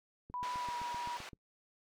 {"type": "click train", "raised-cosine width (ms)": 3, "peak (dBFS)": -37, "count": 9, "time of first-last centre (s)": [0.3, 1.332], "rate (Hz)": 7.75}
{"type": "tone with pitch glide", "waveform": "sine", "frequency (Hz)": [987.8, 963.6], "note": ["B5", "B5"], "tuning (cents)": [0, -43], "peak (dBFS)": -37, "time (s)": [0.34, 1.17], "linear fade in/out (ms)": 0, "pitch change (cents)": -43, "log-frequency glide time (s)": [0.57, 0.76]}
{"type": "band-pass noise", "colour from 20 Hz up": "pink", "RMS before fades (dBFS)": -48, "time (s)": [0.43, 1.29], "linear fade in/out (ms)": 0, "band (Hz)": [730, 5100], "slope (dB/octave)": 12}
{"effects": ["noise-tail reverb RT60 0.1 s tail -23 dB re dry"]}